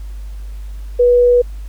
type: tone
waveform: sine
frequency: 487.9 Hz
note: B4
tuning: 21 cents flat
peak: -7 dBFS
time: 0.99-1.42 s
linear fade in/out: 10 ms
effects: added 50 Hz sine -25 dBFS peak until 1.68 s + pink hiss -49 dBFS RMS until 1.68 s